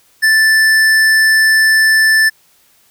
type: tone with hard clipping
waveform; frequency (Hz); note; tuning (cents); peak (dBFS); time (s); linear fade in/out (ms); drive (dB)
sine; 1760; A6; 0; -9; 0.22-2.3; 20; 13
effects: white hiss -52 dBFS RMS until 2.9 s